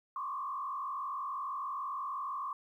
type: tone with frequency modulation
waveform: sine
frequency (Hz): 1108.7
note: C#6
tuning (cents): 0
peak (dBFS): -35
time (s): 0.16-2.53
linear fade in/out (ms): 2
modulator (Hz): 46.2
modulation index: 1.6
effects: 12-bit